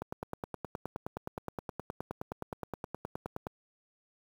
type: click train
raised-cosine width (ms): 1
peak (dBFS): -22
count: 34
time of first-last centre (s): 0.02-3.468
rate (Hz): 9.57
effects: high-pass 60 Hz 12 dB/octave + 8-bit